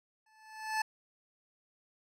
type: tone with exponential growth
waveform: 25% pulse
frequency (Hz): 871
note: A5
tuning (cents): -18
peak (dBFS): -24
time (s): 0.26-0.82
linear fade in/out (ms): 5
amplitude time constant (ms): 120
effects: low-pass 9000 Hz 12 dB/octave